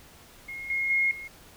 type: tone with level steps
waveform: sine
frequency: 2151 Hz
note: C7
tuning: 47 cents sharp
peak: -35 / -25 / -21 / -37 dBFS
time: 0.48-1.28 s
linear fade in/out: 10 ms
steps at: 0.7 / 0.9 / 1.11 s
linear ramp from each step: 2 ms
effects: pink hiss -52 dBFS RMS until 1.56 s